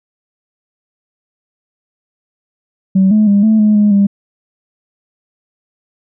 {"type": "tone with pitch steps", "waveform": "sine", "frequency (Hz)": [190.8, 213.9, 201.7, 218.8, 212, 208.1, 200], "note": ["G3", "A3", "G3", "A3", "G#3", "G#3", "G3"], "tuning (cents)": [-47, -49, 50, -9, 36, 4, 35], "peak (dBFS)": -5, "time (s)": [2.95, 4.07], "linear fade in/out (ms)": 10, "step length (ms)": 160, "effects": ["tanh soft clip ceiling -3 dBFS"]}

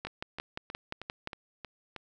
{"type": "two click trains", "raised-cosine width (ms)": 0.3, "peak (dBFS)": [-24, -19], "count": [7, 8], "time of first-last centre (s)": [[0.07, 1.963], [0.05, 1.274]], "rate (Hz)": [3.17, 5.72], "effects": []}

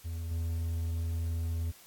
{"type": "tone with level steps", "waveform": "triangle", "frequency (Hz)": 82.9, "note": "E2", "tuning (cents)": 10, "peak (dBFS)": [-32, -28], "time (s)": [0.04, 1.72], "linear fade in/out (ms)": 20, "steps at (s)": 0.31, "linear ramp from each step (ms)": 5, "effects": ["white hiss -56 dBFS RMS until 1.86 s", "AAC 64 kbps"]}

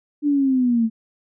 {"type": "linear sweep", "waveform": "sine", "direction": "down", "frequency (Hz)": [296.7, 220], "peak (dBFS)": -15, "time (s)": [0.22, 0.9], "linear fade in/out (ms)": 50, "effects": []}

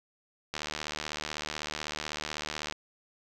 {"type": "click train", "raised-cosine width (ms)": 0.2, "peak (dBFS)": -16, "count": 167, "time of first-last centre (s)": [0.54, 2.724], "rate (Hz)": 76, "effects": []}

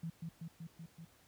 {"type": "tone with echo", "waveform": "sine", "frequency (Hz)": 164.81, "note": "E3", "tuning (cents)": 0, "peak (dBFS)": -38, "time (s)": [0.03, 0.1], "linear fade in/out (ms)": 5, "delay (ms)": 190, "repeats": 5, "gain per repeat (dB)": -2, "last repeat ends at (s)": 1.05, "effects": ["pink hiss -66 dBFS RMS until 1.27 s", "high-pass 60 Hz 12 dB/octave"]}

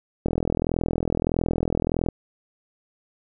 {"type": "click train", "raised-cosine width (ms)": 2, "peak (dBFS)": -9, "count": 77, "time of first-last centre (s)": [0.26, 2.087], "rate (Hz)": 41.6, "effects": []}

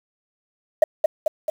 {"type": "tone with echo", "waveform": "sine", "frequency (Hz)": 622.3, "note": "D#5", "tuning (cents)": 0, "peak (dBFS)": -7, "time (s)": [0.82, 0.84], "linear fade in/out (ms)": 5, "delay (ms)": 220, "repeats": 3, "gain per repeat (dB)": -4, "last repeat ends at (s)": 1.5, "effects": ["tanh soft clip ceiling -6 dBFS", "7-bit"]}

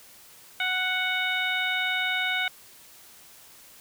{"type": "harmonic tone", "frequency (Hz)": 740, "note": "F#5", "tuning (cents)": 0, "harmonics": [1, 2, 3, 4, 5], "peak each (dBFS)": [-34, -29, -28, -34, -32], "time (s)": [0.6, 2.48], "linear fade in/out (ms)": 2, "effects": ["white hiss -51 dBFS RMS until 3.8 s"]}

